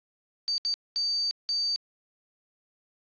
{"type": "tone bursts at uneven times", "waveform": "sine", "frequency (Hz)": 4623, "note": "D8", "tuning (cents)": -28, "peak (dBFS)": -24, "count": 4, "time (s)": [[0.48, 0.58], [0.65, 0.74], [0.96, 1.31], [1.49, 1.76]], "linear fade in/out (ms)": 0, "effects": ["resampled to 11025 Hz", "10-bit"]}